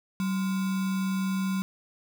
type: tone with sample-and-hold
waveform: sine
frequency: 190.4 Hz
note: F#3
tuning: 50 cents sharp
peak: -25 dBFS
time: 0.2-1.62 s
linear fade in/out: 0 ms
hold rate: 1225 Hz
effects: none